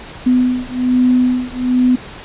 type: beating tone pair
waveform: sine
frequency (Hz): 250.5 / 251.7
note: B3 / B3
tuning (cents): +25 / +33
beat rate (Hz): 1.2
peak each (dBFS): -14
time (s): 0.26-1.96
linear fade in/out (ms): 10
effects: pink hiss -33 dBFS RMS until 2.24 s + resampled to 8000 Hz